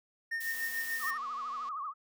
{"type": "tone with tremolo", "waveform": "triangle", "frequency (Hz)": 1829, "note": "A#6", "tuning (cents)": -33, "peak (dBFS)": -29, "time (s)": [0.31, 1.18], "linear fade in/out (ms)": 10, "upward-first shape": "triangle", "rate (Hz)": 6.8, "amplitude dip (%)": 65}
{"type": "noise", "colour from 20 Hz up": "blue", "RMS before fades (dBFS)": -42, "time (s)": [0.4, 1.11], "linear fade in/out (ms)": 10}
{"type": "click train", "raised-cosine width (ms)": 0.2, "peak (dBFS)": -39, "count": 280, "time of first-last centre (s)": [0.54, 1.688], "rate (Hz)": 243}
{"type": "tone with vibrato", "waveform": "sine", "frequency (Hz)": 1174.7, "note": "D6", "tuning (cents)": 0, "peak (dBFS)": -35, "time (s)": [0.99, 1.94], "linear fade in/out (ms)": 50, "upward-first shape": "triangle", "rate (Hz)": 13, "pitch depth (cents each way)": 170}
{"effects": []}